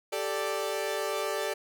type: chord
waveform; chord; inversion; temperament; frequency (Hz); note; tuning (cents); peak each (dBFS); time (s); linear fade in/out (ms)
sawtooth; G suspended second; none; equal; 392 / 440 / 587.3; G4 / A4 / D5; 0 / 0 / 0; -31 / -30 / -29; 0.12-1.54; 10
effects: none